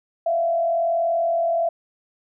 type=tone with frequency modulation; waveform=sine; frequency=675 Hz; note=E5; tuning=41 cents sharp; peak=-18 dBFS; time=0.26-1.69 s; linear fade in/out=5 ms; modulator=41.1 Hz; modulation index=0.57; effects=none